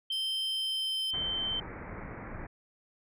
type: tone with pitch glide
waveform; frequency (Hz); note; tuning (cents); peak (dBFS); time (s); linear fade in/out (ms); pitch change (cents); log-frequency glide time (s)
sine; 3126 to 3104; G7 to G7; -6 to -18; -30; 0.1-1.6; 5; -12; 0.45-1.05
type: tone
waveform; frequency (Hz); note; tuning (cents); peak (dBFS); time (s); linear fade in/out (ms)
sawtooth; 5100; D#8; +42; -37; 0.12-1.11; 5
type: low-pass noise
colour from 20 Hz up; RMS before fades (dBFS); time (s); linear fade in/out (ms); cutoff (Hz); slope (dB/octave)
pink; -42; 1.13-2.47; 10; 2300; 96
effects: none